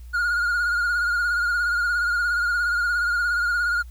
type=tone with vibrato; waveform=triangle; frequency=1428 Hz; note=F6; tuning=38 cents sharp; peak=-18 dBFS; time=0.13-3.83 s; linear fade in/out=20 ms; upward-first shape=triangle; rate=17 Hz; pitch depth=55 cents each way; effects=added 60 Hz sine -37 dBFS peak until 3.9 s + white hiss -59 dBFS RMS until 3.9 s